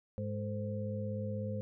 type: harmonic tone with a mistuned harmonic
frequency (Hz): 104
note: G#2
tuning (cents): +3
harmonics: 1 / 2 / 4 / 5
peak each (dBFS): -37 / -40 / -49 / -41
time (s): 0.18-1.61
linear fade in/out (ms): 0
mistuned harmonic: 4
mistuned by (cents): +110
effects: none